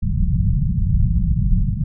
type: low-pass noise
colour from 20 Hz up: pink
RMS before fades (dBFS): -17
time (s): 0.02-1.84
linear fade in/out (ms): 10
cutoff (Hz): 200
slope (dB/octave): 96
effects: none